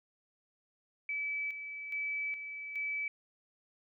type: tone with tremolo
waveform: sine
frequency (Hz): 2300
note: D7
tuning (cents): -37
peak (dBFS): -33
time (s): 1.09-3.08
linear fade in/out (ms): 2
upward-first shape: square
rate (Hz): 1.2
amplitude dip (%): 55
effects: none